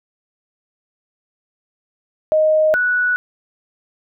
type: tone pair in turn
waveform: sine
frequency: 622.3 / 1474.5 Hz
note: D#5 / F#6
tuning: 0 / -6 cents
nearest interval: octave + minor third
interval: 1494 cents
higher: second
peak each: -11 / -14 dBFS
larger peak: first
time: 2.32-2.74 / 2.74-3.16 s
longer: neither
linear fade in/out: 0 ms
effects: none